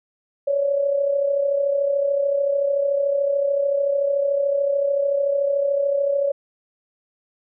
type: tone with amplitude modulation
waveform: sine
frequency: 562 Hz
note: C#5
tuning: 24 cents sharp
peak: -15 dBFS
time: 0.47-6.32 s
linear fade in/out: 10 ms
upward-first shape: sine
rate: 33.6 Hz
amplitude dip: 55%
effects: none